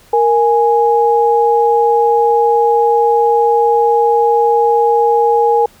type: tone pair together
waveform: sine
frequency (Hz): 466.2 / 830.7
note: A#4 / G#5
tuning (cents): 0 / 0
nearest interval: minor seventh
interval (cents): 1000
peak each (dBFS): -11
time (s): 0.13-5.66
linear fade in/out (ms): 5
effects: pink hiss -46 dBFS RMS until 5.8 s